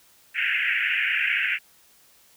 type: band-pass noise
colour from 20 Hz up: white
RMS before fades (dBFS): -24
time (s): 0.34-1.59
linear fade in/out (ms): 50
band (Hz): 1500 to 2800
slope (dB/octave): 96
effects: white hiss -57 dBFS RMS until 2.36 s